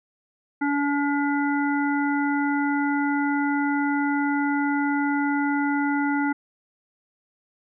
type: harmonic tone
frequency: 285.9 Hz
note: D4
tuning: 46 cents flat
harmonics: 1 / 3 / 5 / 7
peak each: -22 / -28 / -29 / -33 dBFS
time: 0.61-6.33 s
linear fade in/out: 10 ms
effects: none